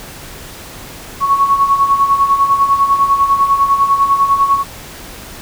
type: tone with tremolo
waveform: sine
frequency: 1108.7 Hz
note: C#6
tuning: in tune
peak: -6 dBFS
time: 1.2-4.64 s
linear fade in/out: 50 ms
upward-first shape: sine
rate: 10 Hz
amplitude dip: 65%
effects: pink hiss -32 dBFS RMS until 5.41 s